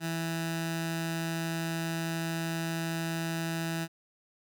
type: tone with notch filter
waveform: 15% pulse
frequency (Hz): 164.81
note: E3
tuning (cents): 0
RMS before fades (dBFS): -33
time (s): 0-3.88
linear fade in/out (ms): 50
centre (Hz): 470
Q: 1.1
effects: none